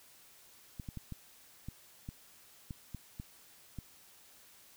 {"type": "clicks", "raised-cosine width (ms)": 5, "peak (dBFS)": -29, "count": 10, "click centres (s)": [0.798, 0.888, 0.973, 1.123, 1.686, 2.089, 2.708, 2.947, 3.199, 3.787], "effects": ["white hiss -60 dBFS RMS until 4.76 s"]}